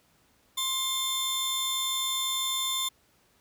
sawtooth tone pair together, 1058 / 3554 Hz, C6 / A7, +19 / +17 cents, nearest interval octave + major sixth, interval 2098 cents, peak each -31 / -25 dBFS, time 0.57-2.89 s, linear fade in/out 10 ms, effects pink hiss -65 dBFS RMS until 3.4 s + high-pass 60 Hz 12 dB/octave

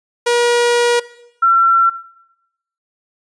sawtooth / sine tone pair in turn, 478.8 / 1354.3 Hz, A#4 / E6, +46 / +46 cents, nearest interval octave + tritone, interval 1800 cents, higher second, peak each -8 dBFS, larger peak neither, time 0.26-1 / 1.42-1.9 s, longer first, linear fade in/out 10 ms, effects noise-tail reverb RT60 0.9 s tail -19 dB re dry + resampled to 22050 Hz

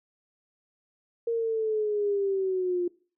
sine linear sweep, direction down, 466.2 to 349.2 Hz, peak -24 dBFS, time 1.27-2.88 s, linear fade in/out 5 ms, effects noise-tail reverb RT60 0.4 s tail -21 dB re dry

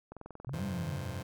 click train, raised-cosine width 1 ms, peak -31 dBFS, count 11, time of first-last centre 0.12-0.587 s, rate 21.4 Hz
sine exponential two-way sweep, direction up then down, 121 to 203.3 to 121 Hz, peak -36 dBFS, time 0.47-1.1 s, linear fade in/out 0 ms, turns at 0.64 s
sawtooth chord, F suspended second, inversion none, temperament just, 87.31 / 98.22 / 130.96 Hz, F2 / G2 / C3, 0 / +4 / +2 cents, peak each -37 dBFS, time 0.53-1.23 s, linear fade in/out 10 ms
effects none

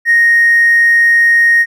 sine tone with hard clipping, 1864.7 Hz, A#6, in tune, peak -6 dBFS, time 0.05-1.66 s, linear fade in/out 50 ms, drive 1 dB, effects none

